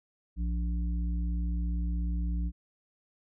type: harmonic tone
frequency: 58.5 Hz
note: A#1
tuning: 7 cents sharp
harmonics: 1 / 3 / 5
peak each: -28 / -37 / -45 dBFS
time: 0.36-2.52 s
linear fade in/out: 50 ms
effects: none